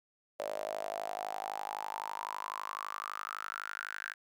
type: tone with high-pass filter sweep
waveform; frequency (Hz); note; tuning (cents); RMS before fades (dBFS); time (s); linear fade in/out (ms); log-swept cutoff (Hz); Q
sawtooth; 51.91; G#1; 0; -40; 0.39-4.14; 10; 580 to 1600; 8.4
effects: none